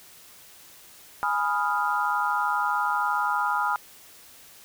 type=chord; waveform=sine; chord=F half-diminished seventh; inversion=first; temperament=equal; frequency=830.6 / 987.8 / 1244.5 / 1396.9 Hz; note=Ab5 / Cb6 / Eb6 / F6; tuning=0 / 0 / 0 / 0 cents; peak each=-28 dBFS; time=1.23-3.76 s; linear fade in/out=0 ms; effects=white hiss -50 dBFS RMS until 4.64 s